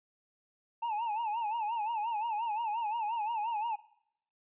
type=tone with vibrato; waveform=triangle; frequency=886 Hz; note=A5; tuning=12 cents sharp; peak=-29 dBFS; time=0.82-3.76 s; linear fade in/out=10 ms; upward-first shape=sine; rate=5.7 Hz; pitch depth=120 cents each way; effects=noise-tail reverb RT60 0.7 s tail -19 dB re dry + resampled to 8000 Hz